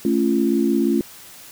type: chord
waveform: sine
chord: A augmented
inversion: none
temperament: equal with one note detuned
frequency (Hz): 220 / 277.2 / 343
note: A3 / C#4 / E#4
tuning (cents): 0 / 0 / -31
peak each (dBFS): -20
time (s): 0.05-1.01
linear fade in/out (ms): 2
effects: white hiss -42 dBFS RMS until 1.51 s